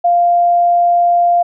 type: tone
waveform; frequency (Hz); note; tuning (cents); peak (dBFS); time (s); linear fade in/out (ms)
sine; 697; F5; -4; -8; 0.04-1.43; 10
effects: none